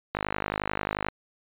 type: click train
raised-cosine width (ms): 0.5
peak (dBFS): -12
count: 49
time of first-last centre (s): 0.15-1.086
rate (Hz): 51.3
effects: resampled to 8000 Hz